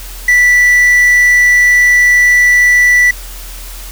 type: tone with quantisation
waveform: triangle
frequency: 1967 Hz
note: B6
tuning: 7 cents flat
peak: -3 dBFS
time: 0.28-3.11 s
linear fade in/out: 5 ms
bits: 5
effects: added 42 Hz sine -26 dBFS peak until 3.91 s + white hiss -31 dBFS RMS until 3.91 s